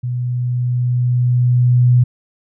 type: tone with level ramp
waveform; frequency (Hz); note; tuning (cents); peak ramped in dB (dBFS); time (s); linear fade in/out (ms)
sine; 123.47; B2; 0; -18 to -7; 0.03-2.04; 10
effects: none